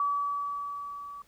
sine tone with level ramp, 1145 Hz, D6, 44 cents flat, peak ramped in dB -24 to -40 dBFS, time 0-1.22 s, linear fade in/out 2 ms, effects pink hiss -64 dBFS RMS until 1.27 s

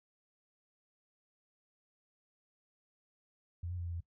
sine tone with pitch steps, 86.2 / 89.4 / 86.7 / 85.8 / 85 Hz, F2 / F2 / F2 / F2 / F2, -22 / +41 / -12 / -30 / -46 cents, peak -37 dBFS, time 3.63-4.005 s, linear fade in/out 5 ms, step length 75 ms, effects noise-tail reverb RT60 0.1 s tail -19 dB re dry

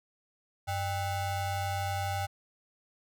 square ring-modulated tone, 348.9 Hz, F4, 2 cents flat, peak -28 dBFS, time 0.67-2.27 s, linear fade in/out 20 ms, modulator 444 Hz, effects none

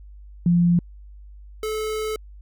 sine / square tone pair in turn, 173.4 / 433.3 Hz, F3 / A4, -12 / -27 cents, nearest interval octave + major third, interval 1585 cents, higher second, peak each -14 / -25 dBFS, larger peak first, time 0.46-0.79 / 1.63-2.16 s, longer second, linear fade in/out 2 ms, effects added 50 Hz sine -40 dBFS peak until 2.41 s

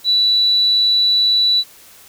sine tone, 3951 Hz, B7, in tune, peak -11 dBFS, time 0.04-1.64 s, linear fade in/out 50 ms, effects white hiss -44 dBFS RMS until 2.08 s

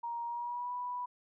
sine tone with pitch glide, 940 to 984.5 Hz, A#5 to B5, +14 to -6 cents, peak -35 dBFS, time 0.03-1.06 s, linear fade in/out 10 ms, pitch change +80 cents, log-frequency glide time 0.25-0.72 s, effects none

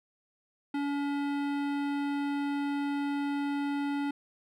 sine tone with hard clipping, 284.4 Hz, C#4, 45 cents sharp, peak -31 dBFS, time 0.74-4.11 s, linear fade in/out 5 ms, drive 17 dB, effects none

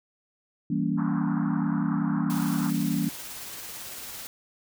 sine chord, E diminished seventh, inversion none, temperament equal with one note detuned, 164.81 / 196 / 233.1 / 283 Hz, E3 / G3 / Bb3 / Db4, 0 / 0 / 0 / +36 cents, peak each -29 dBFS, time 0.7-3.09 s, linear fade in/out 5 ms
pink band-pass noise, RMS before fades -39 dBFS, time 0.97-2.71 s, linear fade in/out 20 ms, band 790 to 1500 Hz, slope 48 dB/octave
white noise with tremolo, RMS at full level -38 dBFS, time 2.3-4.27 s, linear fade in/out 0 ms, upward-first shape triangle, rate 18 Hz, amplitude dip 25%
effects none

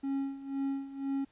triangle tone with tremolo, 273.9 Hz, C#4, 21 cents flat, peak -27 dBFS, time 0.03-1.25 s, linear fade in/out 10 ms, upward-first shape sine, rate 2 Hz, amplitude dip 80%, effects pink hiss -68 dBFS RMS until 1.31 s + resampled to 8000 Hz

